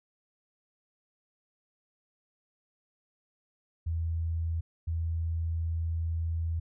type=tone bursts at uneven times; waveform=sine; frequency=82.41 Hz; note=E2; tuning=in tune; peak=-28 dBFS; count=2; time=3.86-4.61 / 4.87-6.6 s; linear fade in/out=10 ms; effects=none